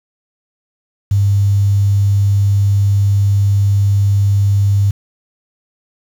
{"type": "tone with quantisation", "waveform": "sine", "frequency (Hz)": 100, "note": "G2", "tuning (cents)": 35, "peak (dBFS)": -9, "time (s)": [1.11, 4.91], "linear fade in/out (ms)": 5, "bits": 6, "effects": []}